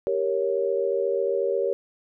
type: chord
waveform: sine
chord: G diminished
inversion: none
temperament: equal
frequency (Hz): 392 / 466.2 / 554.4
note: G4 / Bb4 / Db5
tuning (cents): 0 / 0 / 0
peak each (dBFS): -26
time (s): 0.07-1.73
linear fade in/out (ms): 0
effects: none